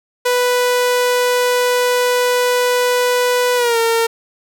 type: tone with pitch glide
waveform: sawtooth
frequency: 493.9 to 458.2 Hz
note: B4 to A#4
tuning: 0 to -30 cents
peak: -9 dBFS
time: 0.25-4.07 s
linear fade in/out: 10 ms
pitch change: -130 cents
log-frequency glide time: 3.56-3.78 s
effects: none